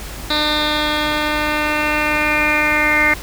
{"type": "tone with low-pass filter sweep", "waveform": "10% pulse", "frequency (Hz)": 301.3, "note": "D4", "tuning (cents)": 44, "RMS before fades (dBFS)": -17, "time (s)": [0.3, 3.14], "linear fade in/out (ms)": 5, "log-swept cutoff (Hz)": [3800, 2100], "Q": 9.5, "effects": ["added 50 Hz sine -32 dBFS peak until 3.22 s", "pink hiss -32 dBFS RMS until 3.22 s"]}